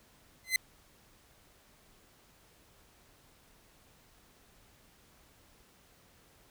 sawtooth tone with exponential growth, 2047 Hz, C7, 38 cents flat, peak -18 dBFS, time 0.44-0.56 s, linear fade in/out 2 ms, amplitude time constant 25 ms, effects pink hiss -63 dBFS RMS until 6.5 s

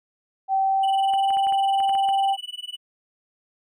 sine tone with pitch glide, 773 to 783.3 Hz, G5 to G5, -24 to -2 cents, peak -18 dBFS, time 0.48-2.37 s, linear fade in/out 50 ms, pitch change +22 cents, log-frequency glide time 0.6-1.3 s
triangle tone with tremolo, 2960 Hz, F#7, in tune, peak -27 dBFS, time 0.83-2.77 s, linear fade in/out 5 ms, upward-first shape sine, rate 20 Hz, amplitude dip 100%
clicks, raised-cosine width 0.5 ms, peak -25 dBFS, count 9, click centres 1.137 / 1.305 / 1.37 / 1.469 / 1.524 / 1.803 / 1.894 / 1.952 / 2.089 s
effects none

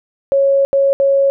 sine tone bursts at uneven times, 551 Hz, C#5, 11 cents flat, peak -9 dBFS, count 3, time 0.32-0.65 / 0.73-0.93 / 1-1.3 s, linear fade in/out 0 ms, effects none

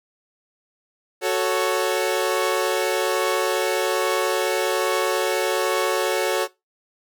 sawtooth chord, F# minor, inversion none, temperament equal, 370 / 440 / 554.4 Hz, F#4 / A4 / C#5, 0 / 0 / 0 cents, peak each -20 dBFS, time 1.21-6.48 s, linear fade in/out 50 ms, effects noise-tail reverb RT60 0.2 s tail -19 dB re dry

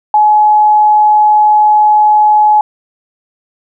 sine tone, 847 Hz, G#5, 34 cents sharp, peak -4 dBFS, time 0.14-2.61 s, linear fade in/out 2 ms, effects none

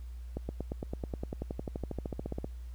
accelerating click train, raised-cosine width 2 ms, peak -22 dBFS, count 25, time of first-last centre 0.37-2.444 s, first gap 120 ms, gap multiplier 0.97, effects added 60 Hz sine -40 dBFS peak until 2.74 s + pink hiss -65 dBFS RMS until 2.74 s

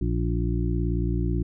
harmonic tone, 58.27 Hz, A#1, in tune, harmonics 1 / 2 / 3 / 5 / 6, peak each -25 / -28 / -30 / -32 / -33 dBFS, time 0.01-1.43 s, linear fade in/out 5 ms, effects none

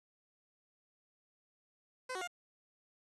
15% pulse tone with pitch steps, 511 / 371.1 / 707 Hz, C5 / F#4 / F5, -41 / +5 / +21 cents, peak -32 dBFS, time 2.09-2.276 s, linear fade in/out 10 ms, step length 62 ms, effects resampled to 24000 Hz + 10-bit

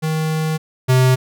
square tone pair in turn, 157.5 / 128.75 Hz, D#3 / C3, +21 / -28 cents, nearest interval minor third, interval 349 cents, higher first, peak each -18 / -11 dBFS, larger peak second, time 0.02-0.58 / 0.88-1.16 s, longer first, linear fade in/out 20 ms, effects none

